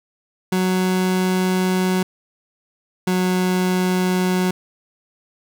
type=tone pair in turn; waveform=30% pulse; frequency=185 / 183.4 Hz; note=F#3 / F#3; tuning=0 / -15 cents; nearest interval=unison; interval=15 cents; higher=first; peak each=-14 dBFS; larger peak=neither; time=0.52-2.03 / 3.07-4.51 s; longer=first; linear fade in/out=5 ms; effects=none